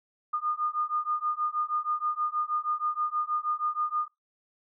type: beating tone pair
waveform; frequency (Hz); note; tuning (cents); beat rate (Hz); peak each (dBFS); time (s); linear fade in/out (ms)
sine; 1217 / 1223.3; D#6 / D#6; -39 / -30; 6.3; -30; 0.33-4.08; 10
effects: noise-tail reverb RT60 0.2 s tail -24 dB re dry